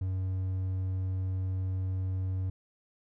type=tone; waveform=triangle; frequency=93.7 Hz; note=F#2; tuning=22 cents sharp; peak=-27 dBFS; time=0.01-2.5 s; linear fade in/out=5 ms; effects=none